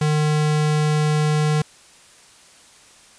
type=tone; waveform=square; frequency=151.8 Hz; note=D#3; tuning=42 cents flat; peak=-17 dBFS; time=0.01-1.62 s; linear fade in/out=5 ms; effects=white hiss -49 dBFS RMS until 3.18 s + resampled to 22050 Hz